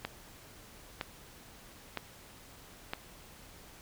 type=click train; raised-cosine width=0.3 ms; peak=-18 dBFS; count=4; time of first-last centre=0.05-2.935 s; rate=1.04 Hz; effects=pink hiss -54 dBFS RMS until 3.81 s